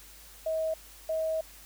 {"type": "tone bursts at uneven times", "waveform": "sine", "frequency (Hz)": 638, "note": "D#5", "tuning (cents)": 43, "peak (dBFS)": -27, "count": 2, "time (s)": [[0.46, 0.74], [1.09, 1.41]], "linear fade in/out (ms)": 5, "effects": ["added 50 Hz sine -55 dBFS peak until 1.65 s", "white hiss -52 dBFS RMS until 1.65 s"]}